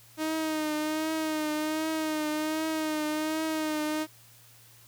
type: tone with vibrato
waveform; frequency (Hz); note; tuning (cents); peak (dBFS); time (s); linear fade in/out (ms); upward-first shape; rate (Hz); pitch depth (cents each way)
sawtooth; 310.8; D#4; -2; -24; 0.17-4.07; 50; triangle; 1.3; 44
effects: added 116 Hz sine -59 dBFS peak until 4.87 s + white hiss -56 dBFS RMS until 4.87 s